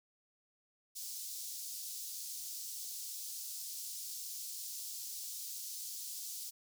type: high-pass noise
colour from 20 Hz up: pink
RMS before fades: -44 dBFS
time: 0.95-6.51 s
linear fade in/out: 20 ms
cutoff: 4800 Hz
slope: 24 dB/octave
effects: none